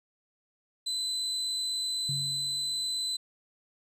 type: tone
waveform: 35% pulse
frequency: 4026 Hz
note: B7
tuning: 33 cents sharp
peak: -28 dBFS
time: 0.86-3.17 s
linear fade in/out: 10 ms
type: tone with exponential decay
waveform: sine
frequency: 140 Hz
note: C#3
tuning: 18 cents sharp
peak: -31 dBFS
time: 2.09-3.01 s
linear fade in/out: 2 ms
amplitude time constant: 200 ms
effects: resampled to 32000 Hz